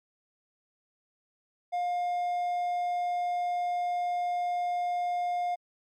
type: tone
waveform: triangle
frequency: 709 Hz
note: F5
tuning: 26 cents sharp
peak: -25 dBFS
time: 1.72-5.56 s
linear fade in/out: 20 ms
effects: MP3 96 kbps